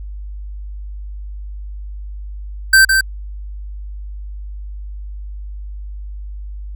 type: tone with echo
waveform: square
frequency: 1556 Hz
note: G6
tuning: 13 cents flat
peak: -6 dBFS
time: 2.73-2.85 s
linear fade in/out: 5 ms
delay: 160 ms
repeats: 1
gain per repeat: -5 dB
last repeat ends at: 3.01 s
effects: added 50 Hz sine -26 dBFS peak until 6.75 s